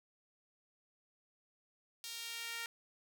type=tone with high-pass filter sweep; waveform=sawtooth; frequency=463.4 Hz; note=A#4; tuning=10 cents flat; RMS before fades=-44 dBFS; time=2.04-2.66 s; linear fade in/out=0 ms; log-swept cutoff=4000 to 1800 Hz; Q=1.3; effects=none